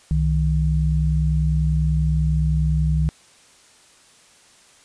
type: tone pair together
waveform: sine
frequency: 65.4 / 155.56 Hz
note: C2 / D#3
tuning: 0 / 0 cents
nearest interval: octave + minor third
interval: 1500 cents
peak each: -19 dBFS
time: 0.11-3.09 s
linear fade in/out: 0 ms
effects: white hiss -52 dBFS RMS until 4.84 s + resampled to 22050 Hz